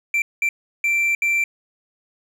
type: tone bursts at uneven times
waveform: triangle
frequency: 2349 Hz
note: D7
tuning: in tune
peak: -15 dBFS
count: 4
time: 0.14-0.22 / 0.42-0.49 / 0.84-1.15 / 1.22-1.44 s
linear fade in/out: 2 ms
effects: none